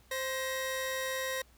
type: tone pair together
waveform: sawtooth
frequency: 523.3 / 1890.3 Hz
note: C5 / A#6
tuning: 0 / +24 cents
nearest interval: octave + minor seventh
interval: 2224 cents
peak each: -31 / -33 dBFS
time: 0.11-1.42 s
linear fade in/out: 5 ms
effects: added 60 Hz sine -61 dBFS peak until 1.57 s + pink hiss -64 dBFS RMS until 1.57 s